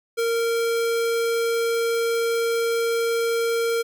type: tone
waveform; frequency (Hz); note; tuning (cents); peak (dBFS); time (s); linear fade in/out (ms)
square; 462.3; A#4; -14; -21; 0.17-3.83; 20
effects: none